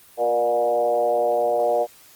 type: tone with frequency modulation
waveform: sine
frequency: 596 Hz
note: D5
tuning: 25 cents sharp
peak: -17 dBFS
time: 0.17-1.87 s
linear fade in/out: 50 ms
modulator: 119 Hz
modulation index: 1.3
effects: white hiss -50 dBFS RMS until 2.15 s + Opus 24 kbps